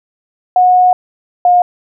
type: tone pair in turn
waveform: sine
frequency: 729 / 714 Hz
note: F#5 / F5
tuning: -26 / +38 cents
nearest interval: unison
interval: 36 cents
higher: first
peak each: -5 dBFS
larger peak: neither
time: 0.56-0.93 / 1.45-1.62 s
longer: first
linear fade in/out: 2 ms
effects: none